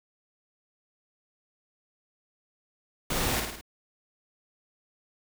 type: noise with echo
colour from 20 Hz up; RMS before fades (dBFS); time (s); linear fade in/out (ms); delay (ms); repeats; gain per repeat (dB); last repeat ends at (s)
pink; -29; 3.1-3.4; 5; 53; 4; -4; 3.612
effects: none